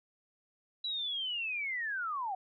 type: linear sweep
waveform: sine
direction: down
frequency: 3951 to 727 Hz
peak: -33 dBFS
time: 0.84-2.35 s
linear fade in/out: 5 ms
effects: none